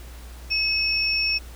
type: tone pair together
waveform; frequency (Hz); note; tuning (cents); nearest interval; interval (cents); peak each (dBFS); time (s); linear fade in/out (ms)
sine; 2563 / 5431; E7 / F8; -49 / -49; octave + minor second; 1300; -23; 0.5-1.39; 20
effects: added 60 Hz sine -38 dBFS peak until 1.55 s + pink hiss -47 dBFS RMS until 1.55 s